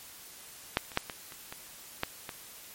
clicks, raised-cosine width 0.3 ms, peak -8 / -28 / -9 / -20 / -29 / -23 / -12 / -21 dBFS, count 8, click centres 0.771 / 0.918 / 0.974 / 1.098 / 1.322 / 1.525 / 2.034 / 2.292 s, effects white hiss -49 dBFS RMS until 2.74 s + MP3 64 kbps

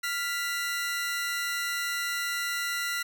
sawtooth tone pair together, 1395.2 / 1975 Hz, F6 / B6, -2 / 0 cents, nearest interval tritone, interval 602 cents, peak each -28 dBFS, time 0.03-3.03 s, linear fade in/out 10 ms, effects none

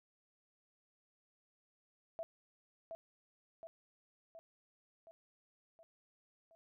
sine tone with echo, 659.3 Hz, E5, in tune, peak -39 dBFS, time 2.19-2.23 s, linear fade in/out 0 ms, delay 720 ms, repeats 6, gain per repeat -4 dB, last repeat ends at 6.55 s, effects none

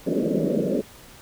pink band-pass noise, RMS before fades -23 dBFS, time 0.06-0.82 s, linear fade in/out 20 ms, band 160 to 600 Hz, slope 96 dB/octave, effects pink hiss -47 dBFS RMS until 1.21 s

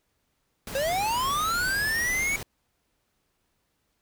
pink noise, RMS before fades -37 dBFS, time 0.67-2.43 s, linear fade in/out 2 ms
square linear sweep, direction up, 523.3 to 2263 Hz, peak -25 dBFS, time 0.75-2.36 s, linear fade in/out 2 ms
effects pink hiss -74 dBFS RMS until 4.01 s

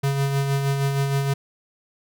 square tone with tremolo, 138.59 Hz, C#3, in tune, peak -19 dBFS, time 0.03-1.34 s, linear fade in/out 10 ms, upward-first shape sine, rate 6.4 Hz, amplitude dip 40%, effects none

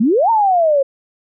sine exponential two-way sweep, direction up then down, 200.5 to 932.3 to 535 Hz, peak -10 dBFS, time 0-0.83 s, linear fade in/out 10 ms, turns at 0.3 s, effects none

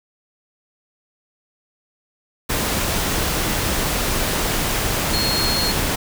sine tone in noise, 4279 Hz, C8, 38 cents sharp, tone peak -21 dBFS, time 5.13-5.72 s, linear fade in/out 10 ms, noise pink, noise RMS -21 dBFS, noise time 2.49-5.96 s, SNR -3 dB, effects none

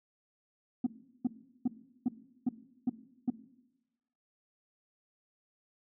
sine tone bursts, 246.9 Hz, B3, in tune, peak -23 dBFS, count 7, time 0.84-3.302 s, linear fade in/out 5 ms, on 26 ms, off 380 ms, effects noise-tail reverb RT60 1.0 s tail -17 dB re dry + tanh soft clip ceiling -24 dBFS

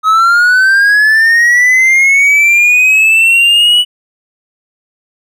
triangle linear sweep, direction up, 1265 to 2960 Hz, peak -3 dBFS, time 0.03-3.85 s, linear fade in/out 50 ms, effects none

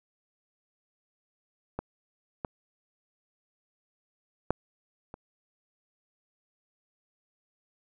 clicks, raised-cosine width 1 ms, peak -18 / -18 / -10 / -27 dBFS, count 4, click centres 1.79 / 2.448 / 4.506 / 5.141 s, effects none

